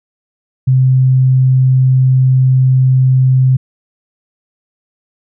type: tone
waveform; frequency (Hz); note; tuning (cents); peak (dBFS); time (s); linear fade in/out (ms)
sine; 130; C3; -11; -6; 0.67-3.57; 10
effects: none